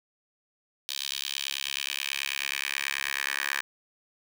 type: tone with high-pass filter sweep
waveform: 10% pulse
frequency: 69.3 Hz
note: C#2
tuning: in tune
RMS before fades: -32 dBFS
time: 0.89-3.61 s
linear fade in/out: 0 ms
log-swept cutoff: 3700 to 1700 Hz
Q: 2.4
effects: none